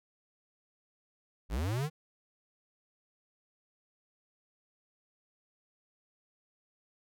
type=linear sweep; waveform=square; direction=up; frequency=43.65 to 162.2 Hz; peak=-31 dBFS; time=1.49-1.9 s; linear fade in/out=50 ms; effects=none